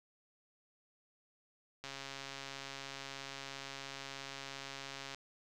click train, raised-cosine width 0.2 ms, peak -27 dBFS, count 454, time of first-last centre 1.84-5.147 s, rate 137 Hz, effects none

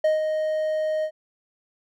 triangle tone with ADSR envelope, 622 Hz, D#5, 1 cent flat, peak -14 dBFS, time 0.04-1.11 s, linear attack 6 ms, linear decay 150 ms, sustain -6 dB, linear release 71 ms, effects none

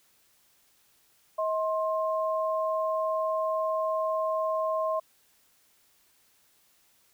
sine tone pair together, 637 / 1059.4 Hz, D#5 / C6, +41 / +21 cents, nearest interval major sixth, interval 880 cents, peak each -27 / -30 dBFS, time 1.38-5 s, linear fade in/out 10 ms, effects white hiss -65 dBFS RMS until 7.13 s

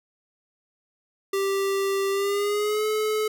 square tone with pitch glide, 392 to 430 Hz, G4 to A4, 0 to -40 cents, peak -23 dBFS, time 1.33-3.28 s, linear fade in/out 5 ms, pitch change +160 cents, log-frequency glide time 2.1-2.86 s, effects none

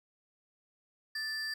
triangle tone pair together, 1760 / 4723 Hz, A6 / D8, 0 / +9 cents, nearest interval octave + perfect fourth, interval 1709 cents, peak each -33 / -35 dBFS, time 1.15-1.54 s, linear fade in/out 5 ms, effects tanh soft clip ceiling -30 dBFS + 11-bit

